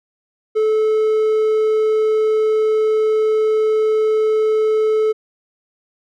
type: tone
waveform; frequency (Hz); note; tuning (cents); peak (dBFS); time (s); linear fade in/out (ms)
triangle; 434.2; A4; -23; -11; 0.55-5.13; 20
effects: none